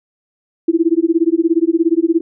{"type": "tone with tremolo", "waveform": "sine", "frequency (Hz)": 331.6, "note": "E4", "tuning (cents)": 10, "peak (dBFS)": -7, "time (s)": [0.68, 2.21], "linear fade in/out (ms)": 5, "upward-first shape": "sine", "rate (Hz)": 17, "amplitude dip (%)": 100, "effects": []}